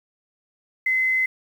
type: tone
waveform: sine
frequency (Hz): 2047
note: C7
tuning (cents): -38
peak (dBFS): -18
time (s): 0.86-1.26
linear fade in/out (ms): 5
effects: 8-bit